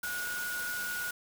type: tone in noise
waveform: sine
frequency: 1452 Hz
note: F#6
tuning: 33 cents flat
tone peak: -34 dBFS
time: 0.03-1.11 s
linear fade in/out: 5 ms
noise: white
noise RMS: -40 dBFS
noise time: 0.03-1.11 s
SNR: +3 dB
effects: none